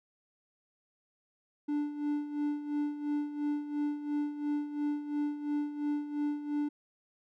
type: tone with tremolo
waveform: triangle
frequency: 293.7 Hz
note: D4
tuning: in tune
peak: -26 dBFS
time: 1.68-6.69 s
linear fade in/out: 10 ms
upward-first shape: sine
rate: 2.9 Hz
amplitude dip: 70%
effects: none